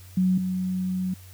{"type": "tone pair in turn", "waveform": "sine", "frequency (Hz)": [185, 185], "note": ["F#3", "F#3"], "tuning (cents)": [0, 0], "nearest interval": "unison", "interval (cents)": 0, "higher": "neither", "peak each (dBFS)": [-18, -24], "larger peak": "first", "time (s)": [[0.17, 0.38], [0.38, 1.14]], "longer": "second", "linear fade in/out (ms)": 5, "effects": ["added 92 Hz sine -44 dBFS peak until 1.33 s", "white hiss -52 dBFS RMS until 1.33 s"]}